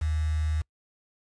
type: tone with quantisation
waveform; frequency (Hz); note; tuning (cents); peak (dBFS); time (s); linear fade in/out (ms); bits
sine; 77.78; D#2; 0; -24; 0.01-0.62; 10; 7
effects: noise-tail reverb RT60 0.1 s tail -26 dB re dry + resampled to 22050 Hz